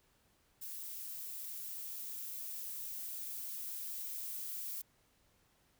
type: noise with level ramp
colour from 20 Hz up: violet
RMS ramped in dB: -45 to -42 dBFS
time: 0.61-4.82 s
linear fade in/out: 10 ms
effects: pink hiss -72 dBFS RMS until 5.79 s